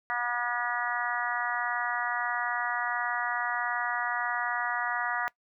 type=harmonic tone; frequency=241.5 Hz; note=B3; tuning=39 cents flat; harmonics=3 / 4 / 5 / 6 / 7 / 8; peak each=-35 / -35 / -35 / -35 / -35 / -35 dBFS; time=0.1-5.28 s; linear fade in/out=0 ms; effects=noise-tail reverb RT60 0.1 s tail -22 dB re dry